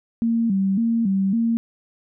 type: tone with vibrato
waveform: sine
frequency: 211 Hz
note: G#3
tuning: 28 cents sharp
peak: -17 dBFS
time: 0.22-1.57 s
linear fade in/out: 0 ms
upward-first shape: square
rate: 1.8 Hz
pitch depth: 150 cents each way
effects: none